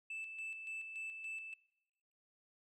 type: tone with tremolo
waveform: sine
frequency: 2637 Hz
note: E7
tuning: in tune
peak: -39 dBFS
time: 0.1-1.54 s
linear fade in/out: 5 ms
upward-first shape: square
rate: 3.5 Hz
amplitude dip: 55%
effects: noise-tail reverb RT60 1.0 s tail -25 dB re dry + tanh soft clip ceiling -40 dBFS